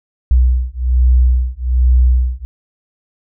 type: beating tone pair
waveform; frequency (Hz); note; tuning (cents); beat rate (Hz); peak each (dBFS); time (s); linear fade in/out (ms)
sine; 61.74 / 62.94; B1 / B1; 0 / +33; 1.2; -12; 0.31-2.45; 0
effects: none